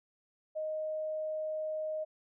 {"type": "tone", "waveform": "sine", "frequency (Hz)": 622.3, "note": "D#5", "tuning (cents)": 0, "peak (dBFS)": -33, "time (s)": [0.55, 2.05], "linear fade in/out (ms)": 20, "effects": []}